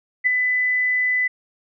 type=tone with ADSR envelope; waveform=sine; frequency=2000 Hz; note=B6; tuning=21 cents sharp; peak=-12 dBFS; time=0.24-1.28 s; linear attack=27 ms; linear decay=11 ms; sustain=-5 dB; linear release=11 ms; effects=none